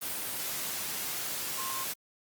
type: tone in noise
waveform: sine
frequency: 1060 Hz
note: C6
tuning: 22 cents sharp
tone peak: -37 dBFS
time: 1.57-1.85 s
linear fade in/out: 20 ms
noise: white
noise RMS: -35 dBFS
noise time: 0.01-1.94 s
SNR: -5 dB
effects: high-pass 100 Hz 12 dB/octave + Opus 32 kbps